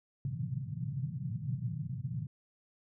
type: band-pass noise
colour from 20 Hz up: white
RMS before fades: -37 dBFS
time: 0.25-2.27 s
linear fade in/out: 2 ms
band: 110 to 160 Hz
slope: 48 dB/octave
effects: none